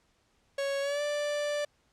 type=tone with pitch glide; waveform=45% pulse; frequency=554.4 to 587.4 Hz; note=C#5 to D5; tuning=0 to 0 cents; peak=-29 dBFS; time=0.58-1.65 s; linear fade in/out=5 ms; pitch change=+100 cents; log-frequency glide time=0.81-1.02 s; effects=pink hiss -70 dBFS RMS until 1.92 s + low-pass 8000 Hz 12 dB/octave